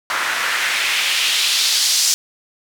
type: noise with band-pass filter sweep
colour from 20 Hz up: white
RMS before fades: -18 dBFS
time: 0.1-2.14 s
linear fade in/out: 0 ms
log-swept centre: 1300 to 5700 Hz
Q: 1.7
effects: none